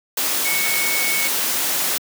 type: tone in noise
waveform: sine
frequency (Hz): 2217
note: C#7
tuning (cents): 0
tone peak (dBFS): -22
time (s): 0.45-1.28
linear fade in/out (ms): 5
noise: white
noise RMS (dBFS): -21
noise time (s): 0.17-1.98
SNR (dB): -4
effects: high-pass 200 Hz 12 dB/octave